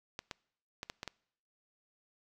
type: clicks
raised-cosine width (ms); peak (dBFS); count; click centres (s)
0.2; -22; 6; 0.191 / 0.312 / 0.831 / 0.899 / 1.031 / 1.077
effects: noise-tail reverb RT60 0.7 s tail -25 dB re dry